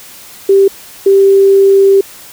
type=tone bursts at uneven times; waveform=sine; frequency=392 Hz; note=G4; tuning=in tune; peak=-3 dBFS; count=2; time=0.49-0.68 / 1.06-2.01 s; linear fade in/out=5 ms; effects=white hiss -34 dBFS RMS until 2.32 s